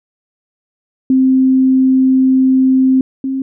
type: tone pair in turn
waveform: sine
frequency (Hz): 261.6 / 266.6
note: C4 / C4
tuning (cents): 0 / +33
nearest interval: unison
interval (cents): 33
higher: second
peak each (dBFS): -7 / -15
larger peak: first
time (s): 1.1-3.01 / 3.24-3.42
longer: first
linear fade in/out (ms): 2
effects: none